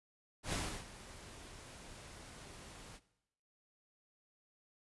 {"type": "noise with ADSR envelope", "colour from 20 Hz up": "pink", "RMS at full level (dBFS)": -37, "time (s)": [0.43, 3], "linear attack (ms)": 93, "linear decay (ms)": 320, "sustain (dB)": -16, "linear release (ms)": 47, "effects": ["noise-tail reverb RT60 0.8 s tail -17 dB re dry", "resampled to 24000 Hz"]}